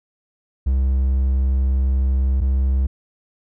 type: tone pair in turn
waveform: triangle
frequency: 65.9 / 66.2 Hz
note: C2 / C2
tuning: +13 / +21 cents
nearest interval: unison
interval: 8 cents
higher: second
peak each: -13 dBFS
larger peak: neither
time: 0.66-2.41 / 2.41-2.87 s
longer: first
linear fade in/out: 10 ms
effects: none